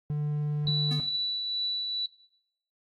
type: tone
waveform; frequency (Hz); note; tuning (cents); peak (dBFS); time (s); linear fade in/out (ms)
triangle; 148.5; D3; +20; -25; 0.1-1; 0
type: tone with tremolo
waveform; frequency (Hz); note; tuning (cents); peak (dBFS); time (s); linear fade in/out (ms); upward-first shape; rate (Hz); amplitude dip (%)
sine; 3951; B7; 0; -26; 0.67-2.06; 2; triangle; 2.3; 35
type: tone with exponential decay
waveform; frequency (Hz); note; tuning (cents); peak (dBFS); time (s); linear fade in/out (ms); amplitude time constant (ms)
square; 246.9; B3; 0; -33; 0.91-1.16; 5; 53
effects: noise-tail reverb RT60 0.7 s tail -18 dB re dry + AAC 32 kbps